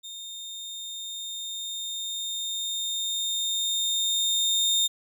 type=tone with level ramp; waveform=30% pulse; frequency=3649 Hz; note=A#7; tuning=38 cents flat; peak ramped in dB=-35 to -18 dBFS; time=0.03-4.88 s; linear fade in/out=20 ms; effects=none